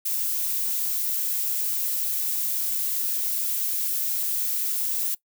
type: noise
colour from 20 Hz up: violet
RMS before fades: -26 dBFS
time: 0.05-5.15 s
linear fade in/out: 10 ms
effects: noise-tail reverb RT60 0.1 s tail -20 dB re dry